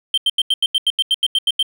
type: tone bursts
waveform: triangle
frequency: 3136 Hz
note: G7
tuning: in tune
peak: -11 dBFS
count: 13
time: 0.14-1.628 s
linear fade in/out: 2 ms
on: 36 ms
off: 85 ms
effects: none